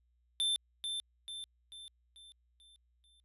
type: tone with echo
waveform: square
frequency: 3554 Hz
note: A7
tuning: 17 cents sharp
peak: -30 dBFS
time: 0.4-0.56 s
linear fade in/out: 0 ms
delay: 440 ms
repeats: 6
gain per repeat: -6 dB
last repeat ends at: 3.2 s
effects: added 60 Hz sine -70 dBFS peak until 3.24 s + resampled to 32000 Hz